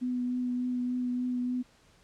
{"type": "tone with vibrato", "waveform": "sine", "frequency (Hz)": 248.5, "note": "B3", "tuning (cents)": 11, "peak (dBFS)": -28, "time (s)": [0.01, 1.63], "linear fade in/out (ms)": 20, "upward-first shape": "triangle", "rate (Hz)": 3.4, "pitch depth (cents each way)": 17, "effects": ["pink hiss -62 dBFS RMS until 2.03 s", "low-pass 8000 Hz 12 dB/octave"]}